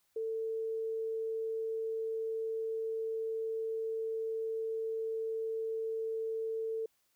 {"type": "tone", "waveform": "sine", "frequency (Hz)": 446.5, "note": "A4", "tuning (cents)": 25, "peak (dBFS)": -33, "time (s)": [0.16, 6.86], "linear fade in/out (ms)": 5, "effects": ["white hiss -75 dBFS RMS until 7.15 s"]}